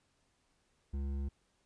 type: tone with hard clipping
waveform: sine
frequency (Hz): 69.3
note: C#2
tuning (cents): 0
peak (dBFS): -36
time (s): 0.93-1.29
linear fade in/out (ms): 10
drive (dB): 9
effects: pink hiss -75 dBFS RMS until 1.65 s + resampled to 22050 Hz